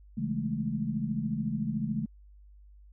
sine chord, A major seventh, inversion first, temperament just, 137.5 / 165 / 206.2 / 220 Hz, C#3 / E3 / G#3 / A3, -14 / +2 / -12 / 0 cents, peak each -36 / -36 / -34 / -32 dBFS, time 0.17-2.06 s, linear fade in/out 10 ms, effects added 50 Hz sine -51 dBFS peak until 2.92 s

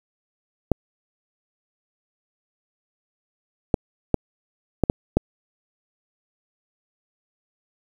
clicks, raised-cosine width 2 ms, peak -3 dBFS, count 6, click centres 0.717 / 3.742 / 4.143 / 4.837 / 4.899 / 5.17 s, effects 7-bit

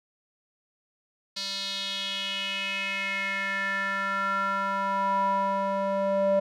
square tone with band-pass filter sweep, 196 Hz, G3, in tune, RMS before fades -28 dBFS, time 1.36-6.4 s, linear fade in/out 10 ms, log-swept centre 4400 to 620 Hz, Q 4.6, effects none

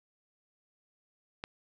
click, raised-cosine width 0.3 ms, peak -21 dBFS, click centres 1.439 s, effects none

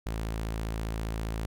sawtooth tone, 55 Hz, A1, in tune, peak -27 dBFS, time 0.06-1.46 s, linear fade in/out 5 ms, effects none

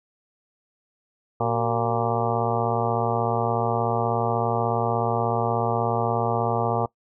harmonic tone with a mistuned harmonic, 116.54 Hz, A#2, in tune, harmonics 1 / 2 / 3 / 4 / 5 / 6 / 7 / 8 / 9 / 10, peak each -28 / -32 / -32 / -27 / -31 / -28 / -29 / -32 / -36 / -32 dBFS, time 1.4-6.86 s, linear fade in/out 5 ms, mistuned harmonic 3, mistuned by +110 cents, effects noise-tail reverb RT60 0.1 s tail -21 dB re dry

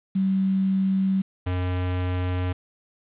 sine / square tone pair in turn, 191.6 / 90.67 Hz, G3 / F#2, -39 / -35 cents, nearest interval octave + minor second, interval 1296 cents, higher first, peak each -19 / -24 dBFS, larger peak first, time 0.15-1.22 / 1.46-2.53 s, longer neither, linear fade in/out 10 ms, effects resampled to 8000 Hz + 8-bit

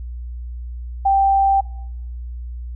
sine tone, 784 Hz, G5, in tune, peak -12 dBFS, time 1.05-1.61 s, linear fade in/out 10 ms, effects noise-tail reverb RT60 0.8 s tail -22 dB re dry + added 60 Hz sine -27 dBFS peak until 2.75 s

